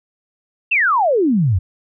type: exponential sweep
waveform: sine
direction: down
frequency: 2800 to 82.41 Hz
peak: -12 dBFS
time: 0.71-1.59 s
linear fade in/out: 10 ms
effects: none